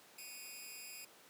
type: tone with amplitude modulation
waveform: 10% pulse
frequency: 2484 Hz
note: D#7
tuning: 3 cents flat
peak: -35 dBFS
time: 0.18-1.05 s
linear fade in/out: 5 ms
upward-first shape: sine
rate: 248 Hz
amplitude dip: 95%
effects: pink hiss -61 dBFS RMS until 1.29 s + high-pass 300 Hz 12 dB/octave